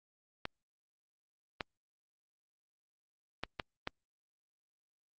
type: clicks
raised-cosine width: 0.3 ms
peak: -19 dBFS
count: 5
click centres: 0.454 / 1.608 / 3.436 / 3.598 / 3.874 s
effects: Opus 48 kbps

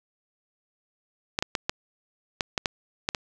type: clicks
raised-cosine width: 0.2 ms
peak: -7 dBFS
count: 9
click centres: 1.389 / 1.425 / 1.552 / 1.695 / 2.408 / 2.578 / 2.658 / 3.089 / 3.148 s
effects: none

